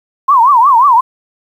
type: tone with vibrato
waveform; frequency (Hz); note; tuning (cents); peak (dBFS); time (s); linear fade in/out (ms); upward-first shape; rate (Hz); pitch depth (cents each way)
sine; 1025; C6; -36; -4; 0.28-1.01; 10; triangle; 5.6; 260
effects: 7-bit